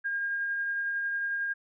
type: tone with tremolo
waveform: sine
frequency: 1616 Hz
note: G#6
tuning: 48 cents flat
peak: -27 dBFS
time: 0.04-1.54 s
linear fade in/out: 20 ms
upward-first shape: triangle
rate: 11 Hz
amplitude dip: 25%
effects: none